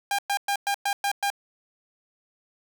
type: tone bursts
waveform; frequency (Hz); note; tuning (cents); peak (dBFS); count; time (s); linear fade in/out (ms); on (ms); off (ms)
sawtooth; 803; G5; +41; -19; 7; 0.11-1.302; 2; 76; 110
effects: 10-bit